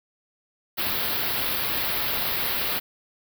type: band-stop noise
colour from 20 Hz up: white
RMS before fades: -26 dBFS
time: 0.77-2.8 s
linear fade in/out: 20 ms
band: 4700 to 12000 Hz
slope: 48 dB/octave
effects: none